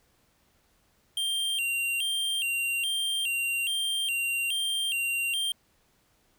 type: tone with vibrato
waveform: square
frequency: 2963 Hz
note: F#7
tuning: 2 cents sharp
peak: -27 dBFS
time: 1.17-5.52 s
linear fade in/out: 2 ms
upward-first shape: square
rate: 1.2 Hz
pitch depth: 120 cents each way
effects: pink hiss -67 dBFS RMS until 6.38 s